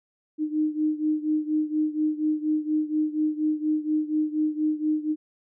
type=beating tone pair; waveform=sine; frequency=305.8 / 310 Hz; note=D#4 / D#4; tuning=-30 / -6 cents; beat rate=4.2 Hz; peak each=-24 / -27 dBFS; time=0.38-5.16 s; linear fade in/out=50 ms; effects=none